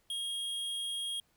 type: tone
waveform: square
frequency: 3261 Hz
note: G#7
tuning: 32 cents flat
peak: -35 dBFS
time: 0.1-1.2 s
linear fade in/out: 2 ms
effects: pink hiss -72 dBFS RMS until 1.36 s